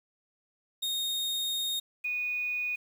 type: tone pair in turn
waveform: 40% pulse / sine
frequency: 3708 / 2475 Hz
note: A#7 / D#7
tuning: -10 / -10 cents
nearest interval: perfect fifth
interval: 700 cents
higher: first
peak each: -28 / -29 dBFS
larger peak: first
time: 0.82-1.8 / 2.04-2.76 s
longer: first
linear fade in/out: 10 ms
effects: 9-bit